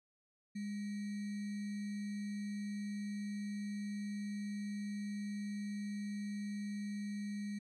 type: tone with sample-and-hold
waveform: sine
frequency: 204.8 Hz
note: G#3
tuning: 24 cents flat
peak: -38 dBFS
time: 0.55-7.59 s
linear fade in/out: 10 ms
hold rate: 2100 Hz
effects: resampled to 22050 Hz